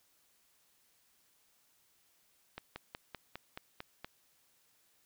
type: slowing click train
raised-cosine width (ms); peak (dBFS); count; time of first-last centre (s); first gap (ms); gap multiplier
0.3; -26; 8; 2.58-4.046; 180; 1.05
effects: white hiss -71 dBFS RMS until 5.05 s